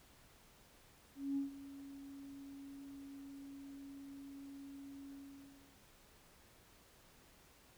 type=tone with ADSR envelope; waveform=sine; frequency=277.2 Hz; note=C#4; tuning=in tune; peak=-33 dBFS; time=1.15-5.76 s; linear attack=220 ms; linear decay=130 ms; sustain=-16 dB; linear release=640 ms; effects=tanh soft clip ceiling -29 dBFS + pink hiss -65 dBFS RMS until 7.77 s